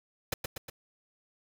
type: noise with echo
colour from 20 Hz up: pink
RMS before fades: -31 dBFS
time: 0.32-0.34 s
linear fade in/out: 5 ms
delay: 120 ms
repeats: 3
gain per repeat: -4 dB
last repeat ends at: 0.7 s
effects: none